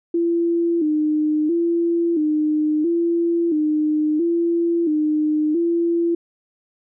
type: tone with vibrato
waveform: sine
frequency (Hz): 321.6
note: E4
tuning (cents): -43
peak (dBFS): -16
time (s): 0.14-6.15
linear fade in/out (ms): 5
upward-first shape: square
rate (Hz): 0.74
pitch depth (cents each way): 92
effects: none